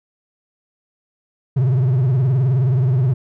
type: tone with vibrato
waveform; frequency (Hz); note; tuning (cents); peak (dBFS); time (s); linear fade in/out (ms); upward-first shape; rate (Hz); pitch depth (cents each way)
triangle; 129.4; C3; -19; -11; 1.56-3.14; 10; triangle; 19; 190
effects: none